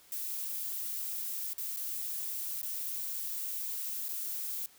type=noise with dropouts; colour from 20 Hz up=violet; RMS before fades=-37 dBFS; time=0.12-4.66 s; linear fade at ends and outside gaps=1 ms; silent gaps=1.533-1.581 / 1.763-1.77 / 2.616-2.63 / 4.084-4.089 s; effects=white hiss -60 dBFS RMS until 4.78 s